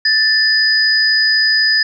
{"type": "tone pair together", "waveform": "sine", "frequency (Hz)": [1760, 4978], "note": ["A6", "D#8"], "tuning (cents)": [0, 0], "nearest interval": "octave + tritone", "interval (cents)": 1800, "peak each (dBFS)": -13, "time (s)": [0.05, 1.83], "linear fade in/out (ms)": 5, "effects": []}